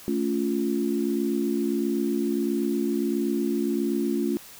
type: chord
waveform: sine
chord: A augmented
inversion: none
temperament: equal with one note detuned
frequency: 220 / 281.5 / 349.2 Hz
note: A3 / C#4 / E#4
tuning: 0 / +27 / 0 cents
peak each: -27 dBFS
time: 0.08-4.37 s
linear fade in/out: 0 ms
effects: white hiss -46 dBFS RMS until 4.59 s